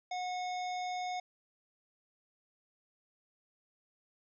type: harmonic tone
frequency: 728 Hz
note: F#5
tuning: 28 cents flat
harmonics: 1 / 3 / 5 / 7 / 9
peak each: -35 / -45 / -49 / -52 / -54 dBFS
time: 0.11-1.2 s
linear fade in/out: 5 ms
effects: none